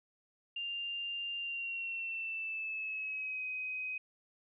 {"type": "tone with pitch glide", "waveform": "sine", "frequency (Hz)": [2794, 2518], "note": ["F7", "D#7"], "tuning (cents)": [0, 20], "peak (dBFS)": -36, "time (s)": [0.56, 3.98], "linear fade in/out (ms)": 5, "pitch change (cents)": -180, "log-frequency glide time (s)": [1.38, 3.44], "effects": []}